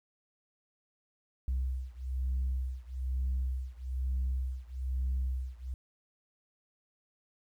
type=beating tone pair; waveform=sine; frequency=64 / 65.1 Hz; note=C2 / C2; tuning=-38 / -8 cents; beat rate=1.1 Hz; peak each=-32 / -33 dBFS; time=1.48-5.74 s; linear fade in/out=0 ms; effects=tanh soft clip ceiling -26 dBFS + 11-bit